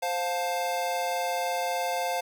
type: chord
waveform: square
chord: F major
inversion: second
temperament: equal with one note detuned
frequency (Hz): 523.3 / 705.8 / 880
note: C5 / F5 / A5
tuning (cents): 0 / +18 / 0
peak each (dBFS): -33 / -30 / -34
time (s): 0.02-2.21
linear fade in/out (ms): 10
effects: none